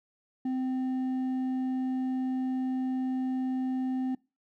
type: tone with hard clipping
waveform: sine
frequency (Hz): 258.4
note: C4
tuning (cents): -21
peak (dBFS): -29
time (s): 0.45-4.15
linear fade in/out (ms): 5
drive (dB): 4
effects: noise-tail reverb RT60 0.3 s tail -24 dB re dry